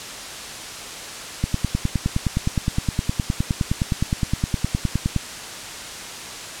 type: click train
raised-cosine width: 5 ms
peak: -7 dBFS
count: 37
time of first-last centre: 1.44-5.163 s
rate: 9.67 Hz
effects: white hiss -33 dBFS RMS until 6.6 s + low-pass 8000 Hz 12 dB/octave